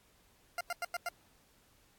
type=tone bursts; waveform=20% pulse; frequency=698.5 Hz; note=F5; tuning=in tune; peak=-29 dBFS; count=5; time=0.58-1.088 s; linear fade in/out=2 ms; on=28 ms; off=92 ms; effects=pink hiss -67 dBFS RMS until 1.98 s + AAC 64 kbps